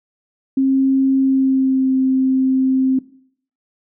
sine tone with pitch glide, 267.6 to 262.4 Hz, C4 to C4, +39 to +5 cents, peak -12 dBFS, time 0.57-2.99 s, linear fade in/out 5 ms, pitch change -34 cents, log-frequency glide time 1.18-1.95 s, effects noise-tail reverb RT60 0.6 s tail -19 dB re dry

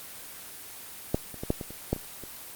clicks, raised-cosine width 2 ms, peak -10 / -28 / -19 / -10 / -21 / -27 / -11 / -25 / -27 dBFS, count 9, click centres 1.145 / 1.343 / 1.435 / 1.504 / 1.612 / 1.706 / 1.93 / 1.963 / 2.237 s, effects white hiss -43 dBFS RMS until 2.55 s + Opus 24 kbps

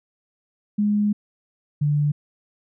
sine tone pair in turn, 207.7 / 147.02 Hz, G#3 / D3, 0 / +2 cents, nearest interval tritone, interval 598 cents, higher first, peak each -17 dBFS, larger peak neither, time 0.78-1.13 / 1.81-2.12 s, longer first, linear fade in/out 10 ms, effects none

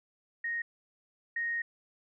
sine tone pair in turn, 1864.7 / 1864.7 Hz, A#6 / A#6, 0 / 0 cents, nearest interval unison, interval 0 cents, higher neither, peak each -31 / -30 dBFS, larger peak second, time 0.44-0.62 / 1.36-1.62 s, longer second, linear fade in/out 5 ms, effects none

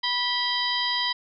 harmonic tone with a mistuned harmonic, 980 Hz, B5, 14 cents flat, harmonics 1 / 2 / 3 / 4 / 5, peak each -30 / -30 / -28 / -30 / -30 dBFS, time 0.03-1.13 s, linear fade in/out 10 ms, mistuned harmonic 3, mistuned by +120 cents, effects none

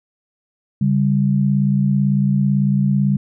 sine tone pair together, 140 / 197.99 Hz, C#3 / G3, +18 / +18 cents, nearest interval tritone, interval 600 cents, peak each -16 dBFS, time 0.81-3.17 s, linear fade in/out 5 ms, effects none

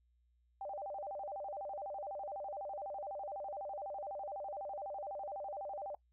sine tone with vibrato, 682 Hz, F5, 41 cents flat, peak -40 dBFS, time 0.61-5.95 s, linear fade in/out 2 ms, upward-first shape square, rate 12 Hz, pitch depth 250 cents each way, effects noise-tail reverb RT60 0.1 s tail -22 dB re dry + added 60 Hz sine -70 dBFS peak until 6.12 s

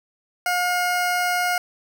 20% pulse tone, 716 Hz, F5, 43 cents sharp, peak -15 dBFS, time 0.46-1.58 s, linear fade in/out 2 ms, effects none

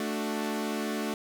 sawtooth chord, D major, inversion second, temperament equal, 220 / 293.7 / 370 Hz, A3 / D4 / F#4, 0 / 0 / 0 cents, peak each -28 / -31 / -33 dBFS, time 0-1.14 s, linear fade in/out 2 ms, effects none

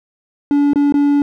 triangle tone with dropouts, 286.9 Hz, D4, 40 cents flat, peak -8 dBFS, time 0.51-1.22 s, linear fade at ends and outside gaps 1 ms, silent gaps 0.734-0.758 / 0.923-0.941 s, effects none

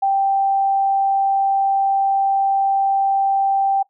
sine tone, 784 Hz, G5, in tune, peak -14 dBFS, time 0.02-3.83 s, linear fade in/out 10 ms, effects noise-tail reverb RT60 0.1 s tail -20 dB re dry

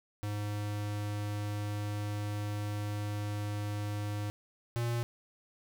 square tone pair in turn, 103.83 / 118.21 Hz, G#2 / A#2, 0 / +25 cents, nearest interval major second, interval 225 cents, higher second, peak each -34 / -31 dBFS, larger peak second, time 0.23-4.3 / 4.76-5.03 s, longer first, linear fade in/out 0 ms, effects none

